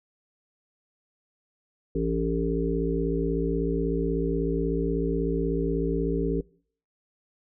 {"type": "harmonic tone", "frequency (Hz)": 56.3, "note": "A1", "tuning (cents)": 40, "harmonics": [1, 3, 5, 7, 8], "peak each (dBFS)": [-30, -30, -30, -30, -30], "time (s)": [1.95, 6.41], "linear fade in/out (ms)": 5, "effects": ["noise-tail reverb RT60 0.5 s tail -22 dB re dry"]}